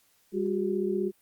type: tone cluster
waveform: sine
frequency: 200.4 / 363.8 / 399.7 Hz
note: G3 / F#4 / G4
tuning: +38 / -29 / +34 cents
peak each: -31 / -28 / -32 dBFS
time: 0.32-1.12 s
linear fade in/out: 50 ms
effects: white hiss -66 dBFS RMS until 1.21 s + Opus 48 kbps